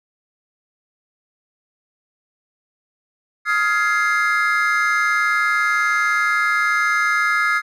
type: chord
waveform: triangle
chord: F minor seventh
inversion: third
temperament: just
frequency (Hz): 1257.2 / 1396.9 / 1676.3 / 2095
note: Eb6 / F6 / Ab6 / C7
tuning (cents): +18 / 0 / +16 / +2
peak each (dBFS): -19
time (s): 3.45-7.62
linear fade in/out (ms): 50
effects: tanh soft clip ceiling -7 dBFS